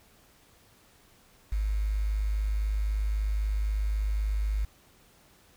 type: tone with quantisation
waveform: sine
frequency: 51.91 Hz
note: G#1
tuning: in tune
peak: -25 dBFS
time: 1.52-4.65 s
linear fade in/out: 5 ms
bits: 8
effects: pink hiss -60 dBFS RMS until 5.56 s

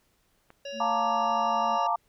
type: click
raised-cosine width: 0.5 ms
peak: -34 dBFS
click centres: 0.504 s
type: harmonic tone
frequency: 560 Hz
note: C#5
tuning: 18 cents sharp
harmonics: 1 / 3 / 5 / 7 / 9 / 10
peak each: -36 / -48 / -41 / -50 / -54 / -48 dBFS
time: 0.65-1.87 s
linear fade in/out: 5 ms
type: tone with pitch glide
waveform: sine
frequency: 225 to 223.6 Hz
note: A3 to A3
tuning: +39 to +28 cents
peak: -38 dBFS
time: 0.72-1.79 s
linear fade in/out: 50 ms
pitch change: -11 cents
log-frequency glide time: 1.12-1.28 s
type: chord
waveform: sine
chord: Bb major seventh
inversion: second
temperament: equal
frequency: 698.5 / 880 / 932.3 / 1174.7 Hz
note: F5 / A5 / Bb5 / D6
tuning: 0 / 0 / 0 / 0 cents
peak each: -29 / -29 / -29 / -29 dBFS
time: 0.8-1.96 s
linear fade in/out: 5 ms
effects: pink hiss -69 dBFS RMS until 2.08 s

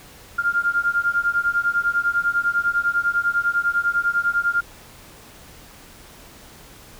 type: beating tone pair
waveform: sine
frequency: 1396.9 / 1406.9 Hz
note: F6 / F6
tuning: 0 / +12 cents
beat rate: 10 Hz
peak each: -21 dBFS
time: 0.38-4.61 s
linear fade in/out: 10 ms
effects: pink hiss -45 dBFS RMS until 6.99 s

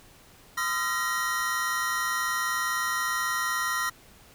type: tone cluster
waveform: square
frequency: 1026 / 1245 / 1365 / 1887 Hz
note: C6 / D#6 / F6 / A#6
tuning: -34 / +1 / -40 / +21 cents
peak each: -35 / -35 / -32 / -30 dBFS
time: 0.57-3.9 s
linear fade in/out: 10 ms
effects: pink hiss -54 dBFS RMS until 4.34 s

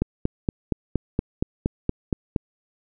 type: click train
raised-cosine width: 3 ms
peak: -8 dBFS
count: 11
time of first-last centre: 0.02-2.362 s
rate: 4.27 Hz
effects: none

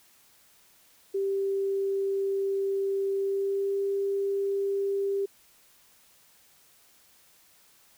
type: tone with pitch glide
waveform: sine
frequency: 392 to 395.9 Hz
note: G4 to G4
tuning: 0 to +17 cents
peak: -25 dBFS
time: 1.14-5.26 s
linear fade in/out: 10 ms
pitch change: +17 cents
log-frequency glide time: 3.15-3.78 s
effects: white hiss -60 dBFS RMS until 7.97 s

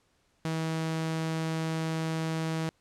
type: tone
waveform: sawtooth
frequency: 161 Hz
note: E3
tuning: 41 cents flat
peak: -25 dBFS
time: 0.45-2.69 s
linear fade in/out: 0 ms
effects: pink hiss -70 dBFS RMS until 2.8 s + low-pass 9000 Hz 12 dB/octave

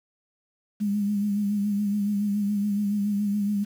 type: tone with vibrato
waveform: sine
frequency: 204.5 Hz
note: G#3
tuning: 26 cents flat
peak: -22 dBFS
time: 0.8-3.65 s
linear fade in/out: 20 ms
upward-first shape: sine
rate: 7.1 Hz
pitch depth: 42 cents each way
effects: 8-bit

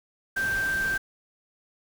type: tone in noise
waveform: sine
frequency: 1568 Hz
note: G6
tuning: in tune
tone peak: -24 dBFS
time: 0.36-0.98 s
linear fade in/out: 10 ms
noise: pink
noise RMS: -37 dBFS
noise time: 0.36-0.98 s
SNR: +10 dB
effects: none

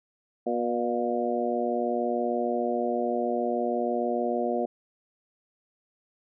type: harmonic tone with a mistuned harmonic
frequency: 120.5 Hz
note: B2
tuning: 42 cents flat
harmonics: 2 / 3 / 4 / 5 / 6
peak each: -31 / -31 / -31 / -31 / -31 dBFS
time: 0.46-4.66 s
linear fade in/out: 10 ms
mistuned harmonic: 6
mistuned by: -34 cents
effects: none

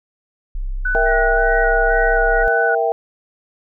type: tone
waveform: sine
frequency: 32.7 Hz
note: C1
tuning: in tune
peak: -20 dBFS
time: 0.55-2.48 s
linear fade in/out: 0 ms
type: tone with vibrato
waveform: sine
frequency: 1480 Hz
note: F#6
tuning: in tune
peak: -17 dBFS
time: 0.85-2.75 s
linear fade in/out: 5 ms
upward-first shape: square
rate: 1.9 Hz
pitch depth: 16 cents each way
type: chord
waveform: sine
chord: E diminished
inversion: second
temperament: equal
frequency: 466.2 / 659.3 / 784 Hz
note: Bb4 / E5 / G5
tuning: 0 / 0 / 0 cents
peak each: -19 / -19 / -20 dBFS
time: 0.95-2.92 s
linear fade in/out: 0 ms
type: tone with tremolo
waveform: sine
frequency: 1900 Hz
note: A#6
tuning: 33 cents sharp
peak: -25 dBFS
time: 1.05-2.44 s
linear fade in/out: 20 ms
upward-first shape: sine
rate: 2.3 Hz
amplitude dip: 85%
effects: none

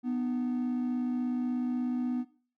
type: tone pair together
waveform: triangle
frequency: 247.3 / 303.8 Hz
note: B3 / D#4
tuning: +3 / -41 cents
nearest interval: major third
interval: 356 cents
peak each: -26 / -36 dBFS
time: 0.03-2.25 s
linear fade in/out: 50 ms
effects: noise-tail reverb RT60 0.4 s tail -17 dB re dry + tanh soft clip ceiling -21 dBFS

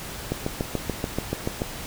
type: click train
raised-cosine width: 2 ms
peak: -11 dBFS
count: 10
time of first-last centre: 0.32-1.619 s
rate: 6.93 Hz
effects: pink hiss -36 dBFS RMS until 1.86 s

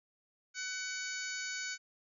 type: harmonic tone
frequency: 751 Hz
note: F#5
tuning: 26 cents sharp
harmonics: 2 / 3 / 4 / 5 / 6 / 7 / 8 / 9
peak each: -41 / -44 / -52 / -51 / -45 / -51 / -47 / -45 dBFS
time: 0.54-1.78 s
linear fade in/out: 50 ms
effects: none

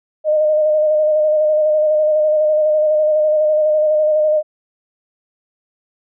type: tone with vibrato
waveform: sine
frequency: 613 Hz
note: D#5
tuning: 26 cents flat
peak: -11 dBFS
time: 0.24-4.43 s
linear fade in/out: 50 ms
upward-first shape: square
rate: 12 Hz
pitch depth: 20 cents each way
effects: none

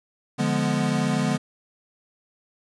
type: chord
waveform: square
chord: D diminished seventh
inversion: none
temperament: equal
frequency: 146.83 / 174.61 / 207.7 / 246.9 Hz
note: D3 / F3 / Ab3 / Cb4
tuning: 0 / 0 / 0 / 0 cents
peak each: -27 / -29 / -27 / -27 dBFS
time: 0.38-1.38 s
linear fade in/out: 20 ms
effects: resampled to 22050 Hz + 9-bit

